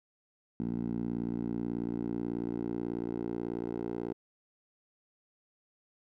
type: tone with band-pass filter sweep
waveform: 10% pulse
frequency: 58.27 Hz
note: A#1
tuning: in tune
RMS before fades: -35 dBFS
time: 0.6-4.13 s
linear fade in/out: 0 ms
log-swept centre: 230 to 410 Hz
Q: 2.1
effects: none